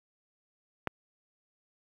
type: click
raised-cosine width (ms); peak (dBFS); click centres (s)
0.5; -14; 0.873
effects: high-pass 60 Hz 12 dB/octave + 9-bit